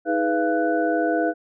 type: tone cluster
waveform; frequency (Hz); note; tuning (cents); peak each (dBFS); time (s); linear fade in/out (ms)
sine; 317.3 / 418.2 / 495.5 / 685 / 1488; D#4 / G#4 / B4 / F5 / F#6; +34 / +12 / +6 / -34 / +9; -23 / -29 / -26 / -23 / -29; 0.05-1.34; 50
effects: none